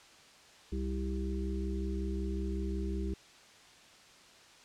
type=harmonic tone; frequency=65.41 Hz; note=C2; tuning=in tune; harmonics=1 / 3 / 5 / 6; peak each=-34 / -39 / -41 / -42 dBFS; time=0.72-3.14 s; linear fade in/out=5 ms; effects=white hiss -57 dBFS RMS until 4.64 s + low-pass 6000 Hz 12 dB/octave